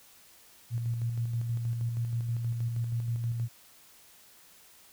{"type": "tone with tremolo", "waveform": "sine", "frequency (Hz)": 117.2, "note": "A#2", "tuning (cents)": 10, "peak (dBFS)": -27, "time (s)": [0.7, 3.49], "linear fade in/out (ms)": 50, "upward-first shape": "square", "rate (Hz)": 6.3, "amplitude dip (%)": 35, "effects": ["white hiss -57 dBFS RMS until 4.92 s"]}